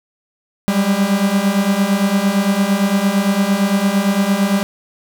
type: beating tone pair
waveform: 45% pulse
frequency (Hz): 192.8 / 201.6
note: G3 / G3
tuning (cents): -28 / +49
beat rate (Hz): 8.8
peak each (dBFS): -18 / -15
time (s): 0.68-4.63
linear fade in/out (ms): 0
effects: none